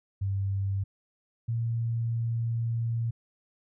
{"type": "tone pair in turn", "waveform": "sine", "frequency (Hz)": [98, 115.74], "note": ["G2", "A#2"], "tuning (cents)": [0, -12], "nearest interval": "minor third", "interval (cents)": 288, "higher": "second", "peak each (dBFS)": -26, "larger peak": "neither", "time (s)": [[0.21, 0.84], [1.48, 3.11]], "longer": "second", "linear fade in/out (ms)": 10, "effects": []}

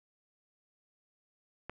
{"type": "click", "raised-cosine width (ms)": 0.5, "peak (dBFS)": -25, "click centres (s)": 1.696, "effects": []}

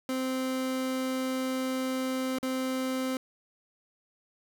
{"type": "tone with dropouts", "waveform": "30% pulse", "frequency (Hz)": 260, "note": "C4", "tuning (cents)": -11, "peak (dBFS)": -26, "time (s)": [0.09, 3.17], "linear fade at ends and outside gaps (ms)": 1, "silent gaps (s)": [2.386, 2.429], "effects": []}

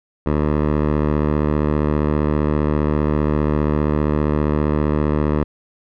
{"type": "tone with low-pass filter", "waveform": "10% pulse", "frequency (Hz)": 75.1, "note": "D2", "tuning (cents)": 39, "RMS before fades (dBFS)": -18, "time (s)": [0.26, 5.44], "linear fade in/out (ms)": 5, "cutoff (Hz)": 1300, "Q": 0.69, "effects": []}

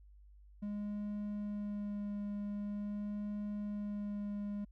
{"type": "tone with vibrato", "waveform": "triangle", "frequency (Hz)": 205.9, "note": "G#3", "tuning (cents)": -15, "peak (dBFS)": -35, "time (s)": [0.62, 4.65], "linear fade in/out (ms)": 10, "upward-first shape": "sine", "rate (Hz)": 0.45, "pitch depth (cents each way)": 11, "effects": ["added 50 Hz sine -56 dBFS peak until 4.71 s"]}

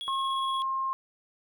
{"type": "tone with tremolo", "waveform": "triangle", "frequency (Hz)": 3338, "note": "G#7", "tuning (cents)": 8, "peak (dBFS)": -32, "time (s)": [0.01, 0.62], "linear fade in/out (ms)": 0, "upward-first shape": "square", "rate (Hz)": 17, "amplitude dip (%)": 25}
{"type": "tone with pitch glide", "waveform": "sine", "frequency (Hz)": [1076, 1065.5], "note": ["C6", "C6"], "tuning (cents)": [48, 31], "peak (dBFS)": -27, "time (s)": [0.08, 0.93], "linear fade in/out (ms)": 0, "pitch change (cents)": -17, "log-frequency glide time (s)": [0.19, 0.64]}
{"effects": []}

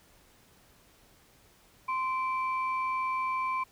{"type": "tone pair together", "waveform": "sine", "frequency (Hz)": [1038, 2333], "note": ["C6", "D7"], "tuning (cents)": [-14, -12], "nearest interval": "octave + major second", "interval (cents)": 1402, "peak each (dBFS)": [-28, -36], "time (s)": [1.88, 3.64], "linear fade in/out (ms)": 10, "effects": ["tanh soft clip ceiling -21 dBFS", "pink hiss -61 dBFS RMS until 3.71 s"]}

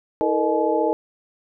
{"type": "tone cluster", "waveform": "sine", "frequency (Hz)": [322, 440.4, 475.1, 616, 853], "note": ["E4", "A4", "A#4", "D#5", "G#5"], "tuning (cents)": [-41, 2, 33, -17, 46], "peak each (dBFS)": -24, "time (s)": [0.21, 0.93], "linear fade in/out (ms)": 0, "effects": []}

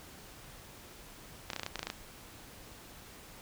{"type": "clicks", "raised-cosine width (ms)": 0.2, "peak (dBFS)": -18, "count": 11, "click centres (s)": [1.502, 1.533, 1.563, 1.596, 1.633, 1.664, 1.757, 1.793, 1.83, 1.87, 1.901], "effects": ["pink hiss -52 dBFS RMS until 3.41 s"]}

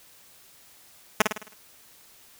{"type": "tone with echo", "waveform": "5% pulse", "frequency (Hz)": 214.3, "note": "A3", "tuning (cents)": -45, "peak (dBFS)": -3, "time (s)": [1.2, 1.22], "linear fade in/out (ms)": 5, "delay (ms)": 53, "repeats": 6, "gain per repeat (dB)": -6, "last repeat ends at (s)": 1.538, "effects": ["white hiss -54 dBFS RMS until 2.39 s"]}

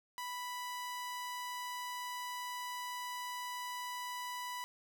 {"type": "tone", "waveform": "sawtooth", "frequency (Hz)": 987.8, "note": "B5", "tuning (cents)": 0, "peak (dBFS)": -36, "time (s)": [0.18, 4.64], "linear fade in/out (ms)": 0, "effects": []}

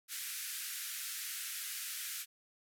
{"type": "band-pass noise", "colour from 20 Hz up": "white", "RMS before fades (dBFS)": -42, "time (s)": [0.08, 2.26], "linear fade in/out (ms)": 50, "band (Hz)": [1400, 15000], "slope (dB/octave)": 48, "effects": []}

